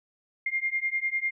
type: beating tone pair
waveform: sine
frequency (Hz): 2111 / 2121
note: C7 / C7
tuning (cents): +15 / +23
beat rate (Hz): 10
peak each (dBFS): -29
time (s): 0.46-1.31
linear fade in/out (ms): 5
effects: none